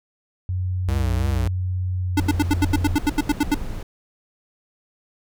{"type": "tone with pitch glide", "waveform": "sine", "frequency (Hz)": [91.7, 88.63], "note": ["F#2", "F2"], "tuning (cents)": [-15, 26], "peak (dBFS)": -21, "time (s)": [0.49, 2.96], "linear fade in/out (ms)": 0, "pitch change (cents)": -59, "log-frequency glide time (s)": [2, 2.37]}
{"type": "tone with vibrato", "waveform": "square", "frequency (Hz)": 63.8, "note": "C2", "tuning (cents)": -43, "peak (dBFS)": -22, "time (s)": [0.88, 1.48], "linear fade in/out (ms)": 5, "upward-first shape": "triangle", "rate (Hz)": 3.1, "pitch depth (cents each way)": 140}
{"type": "tone bursts", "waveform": "square", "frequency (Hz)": 293.7, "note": "D4", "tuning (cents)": 0, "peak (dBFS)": -16, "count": 13, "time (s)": [2.17, 3.545], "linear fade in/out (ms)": 5, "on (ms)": 31, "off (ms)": 81}
{"type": "noise", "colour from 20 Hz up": "brown", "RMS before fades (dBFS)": -29, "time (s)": [2.18, 3.83], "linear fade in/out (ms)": 5}
{"effects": []}